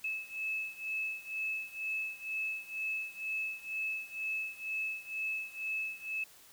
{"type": "beating tone pair", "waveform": "sine", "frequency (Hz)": [2600, 2602.1], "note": ["E7", "E7"], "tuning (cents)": [-24, -23], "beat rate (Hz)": 2.1, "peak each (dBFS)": [-37, -39], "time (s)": [0.04, 6.24], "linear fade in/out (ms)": 5, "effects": ["white hiss -58 dBFS RMS until 6.52 s"]}